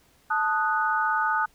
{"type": "chord", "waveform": "sine", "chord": "D# diminished", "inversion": "second", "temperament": "equal with one note detuned", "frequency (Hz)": [877.5, 1244.5, 1480], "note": ["A5", "D#6", "F#6"], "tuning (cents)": [-5, 0, 0], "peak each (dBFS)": -26, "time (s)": [0.3, 1.46], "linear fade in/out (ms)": 10, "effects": ["pink hiss -61 dBFS RMS until 1.54 s"]}